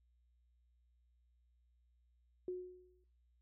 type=tone with exponential decay; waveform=sine; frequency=364 Hz; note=F#4; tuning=28 cents flat; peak=-36 dBFS; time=2.48-3.04 s; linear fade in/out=2 ms; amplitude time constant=120 ms; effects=noise-tail reverb RT60 0.5 s tail -18 dB re dry + added 60 Hz sine -70 dBFS peak until 3.41 s